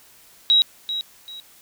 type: tone with echo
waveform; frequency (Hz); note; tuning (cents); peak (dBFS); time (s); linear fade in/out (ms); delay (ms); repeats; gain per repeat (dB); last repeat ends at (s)
sine; 3845; B7; -47; -12; 0.5-0.62; 0; 390; 2; -11; 1.4
effects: white hiss -51 dBFS RMS until 1.61 s